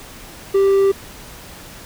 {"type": "tone", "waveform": "triangle", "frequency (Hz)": 392, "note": "G4", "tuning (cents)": 0, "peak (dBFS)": -9, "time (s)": [0.54, 0.92], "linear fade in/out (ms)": 10, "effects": ["pink hiss -38 dBFS RMS until 1.85 s"]}